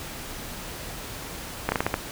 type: slowing click train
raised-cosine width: 0.5 ms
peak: -7 dBFS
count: 6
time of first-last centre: 1.69-1.941 s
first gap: 30 ms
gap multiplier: 1.26
effects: pink hiss -37 dBFS RMS until 2.11 s